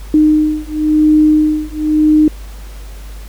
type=beating tone pair; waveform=sine; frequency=305.8 / 306.76 Hz; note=D#4 / D#4; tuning=-30 / -24 cents; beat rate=0.96 Hz; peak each=-11 dBFS; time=0.14-2.28 s; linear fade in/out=2 ms; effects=added 50 Hz sine -27 dBFS peak until 3.28 s + pink hiss -40 dBFS RMS until 3.28 s